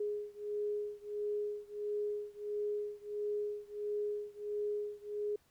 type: beating tone pair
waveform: sine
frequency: 415.3 / 416.8 Hz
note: G#4 / G#4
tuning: 0 / +6 cents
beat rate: 1.5 Hz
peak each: -38 / -39 dBFS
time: 0-5.36 s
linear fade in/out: 5 ms
effects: pink hiss -71 dBFS RMS until 5.5 s